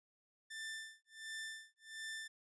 sawtooth tone with tremolo, 1777 Hz, A6, 17 cents sharp, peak -39 dBFS, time 0.5-2.28 s, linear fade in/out 10 ms, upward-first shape sine, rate 1.4 Hz, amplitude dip 100%, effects resampled to 24000 Hz

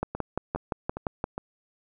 two click trains, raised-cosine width 1 ms, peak -18 / -13 dBFS, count 4 / 8, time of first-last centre 0.15-1.38 / 0.03-1.241 s, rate 2.44 / 5.78 Hz, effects none

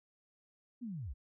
sine linear sweep, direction down, 256.6 to 46.98 Hz, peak -39 dBFS, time 0.81-1.14 s, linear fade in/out 20 ms, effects none

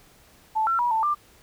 sine tone with pitch steps, 875 / 1352 / 965 / 887 / 1188 Hz, A5 / E6 / B5 / A5 / D6, -10 / +43 / -40 / +14 / +20 cents, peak -20 dBFS, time 0.55-1.15 s, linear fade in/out 20 ms, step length 120 ms, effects pink hiss -55 dBFS RMS until 1.42 s

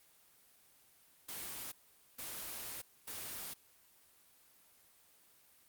white noise bursts at uneven times, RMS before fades -44 dBFS, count 3, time 1.28-1.72 / 2.18-2.82 / 3.07-3.54 s, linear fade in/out 10 ms, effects white hiss -66 dBFS RMS until 5.68 s + Opus 24 kbps

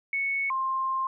sine tone pair in turn, 2212 / 1056.4 Hz, C#7 / C6, -4 / +16 cents, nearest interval octave + minor second, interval 1280 cents, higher first, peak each -25 dBFS, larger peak neither, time 0.13-0.5 / 0.5-1.07 s, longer second, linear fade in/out 2 ms, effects none

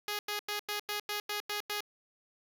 5% pulse tone bursts, 415.3 Hz, G#4, in tune, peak -22 dBFS, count 9, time 0.08-1.806 s, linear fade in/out 2 ms, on 110 ms, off 92 ms, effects none

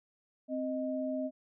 sine tone pair together, 261.6 / 622.2 Hz, C4 / D#5, 0 / 0 cents, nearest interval octave + minor third, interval 1500 cents, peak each -34 / -35 dBFS, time 0.48-1.31 s, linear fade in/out 50 ms, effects none

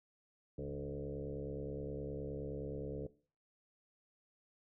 sine tone with frequency modulation, 295.3 Hz, D4, 10 cents sharp, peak -39 dBFS, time 0.58-3.07 s, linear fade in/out 5 ms, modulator 69.6 Hz, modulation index 3.4, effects noise-tail reverb RT60 0.4 s tail -18 dB re dry

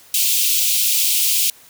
white high-pass noise, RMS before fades -17 dBFS, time 0.14-1.5 s, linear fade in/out 2 ms, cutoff 2500 Hz, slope 48 dB/octave, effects white hiss -47 dBFS RMS until 1.69 s

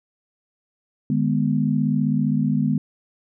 sine chord, G# minor, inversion second, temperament equal with one note detuned, 152.01 / 207.7 / 246.9 Hz, D#3 / G#3 / B3, -40 / 0 / 0 cents, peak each -22 dBFS, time 1.1-2.78 s, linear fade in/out 2 ms, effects none

